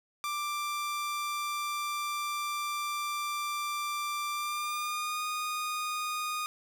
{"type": "tone with pitch glide", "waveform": "sawtooth", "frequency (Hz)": [1180, 1231.5], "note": ["D6", "D#6"], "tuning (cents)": [8, -18], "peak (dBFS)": -28, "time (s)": [0.24, 6.46], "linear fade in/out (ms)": 0, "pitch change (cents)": 74, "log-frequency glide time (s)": [4.32, 5.23], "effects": []}